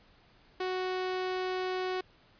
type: tone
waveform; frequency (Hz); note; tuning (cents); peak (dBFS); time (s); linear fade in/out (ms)
sawtooth; 370; F#4; 0; -27; 0.6-2.01; 5
effects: pink hiss -62 dBFS RMS until 2.39 s + resampled to 11025 Hz